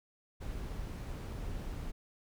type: noise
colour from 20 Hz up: brown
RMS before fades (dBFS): -40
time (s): 0.4-1.92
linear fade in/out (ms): 20
effects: none